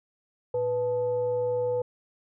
sine tone with frequency modulation, 493.9 Hz, B4, in tune, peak -24 dBFS, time 0.54-1.82 s, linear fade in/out 5 ms, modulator 380 Hz, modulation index 0.36, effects none

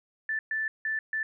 sine tone bursts at uneven times, 1760 Hz, A6, in tune, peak -27 dBFS, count 4, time 0.29-0.39 / 0.51-0.68 / 0.85-0.99 / 1.13-1.23 s, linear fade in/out 2 ms, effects none

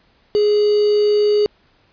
sine tone with quantisation, 416.6 Hz, G#4, 5 cents sharp, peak -12 dBFS, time 0.35-1.46 s, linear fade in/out 0 ms, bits 4, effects pink hiss -57 dBFS RMS until 1.92 s + resampled to 11025 Hz

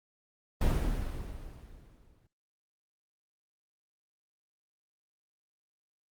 brown noise with exponential decay, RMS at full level -24 dBFS, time 0.61-2.27 s, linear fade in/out 5 ms, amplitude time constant 360 ms, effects Opus 24 kbps

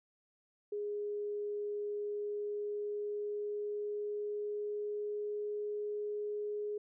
sine tone with pitch glide, 413.7 to 417.1 Hz, G#4 to G#4, -7 to +7 cents, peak -35 dBFS, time 0.72-6.78 s, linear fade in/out 5 ms, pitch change +14 cents, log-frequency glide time 1.9-5.57 s, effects none

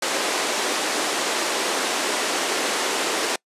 pink band-pass noise, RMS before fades -24 dBFS, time 0.02-3.36 s, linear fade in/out 5 ms, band 310 to 9300 Hz, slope 24 dB/octave, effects noise-tail reverb RT60 0.1 s tail -26 dB re dry + resampled to 32000 Hz

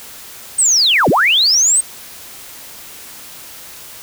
sine linear two-way sweep, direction down then up, 8570 to 110 to 8570 Hz, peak -9 dBFS, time 0.58-1.81 s, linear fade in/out 10 ms, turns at 1.09 s, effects white hiss -35 dBFS RMS until 4.02 s

